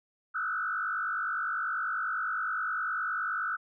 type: tone with frequency modulation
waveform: sine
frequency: 1400 Hz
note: F6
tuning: 4 cents sharp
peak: -29 dBFS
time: 0.34-3.57 s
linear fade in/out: 20 ms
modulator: 49.8 Hz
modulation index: 2.6
effects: none